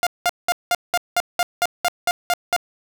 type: tone bursts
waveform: sawtooth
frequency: 704 Hz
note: F5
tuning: 14 cents sharp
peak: -12 dBFS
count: 12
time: 0.03-2.564 s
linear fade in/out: 0 ms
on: 37 ms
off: 190 ms
effects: none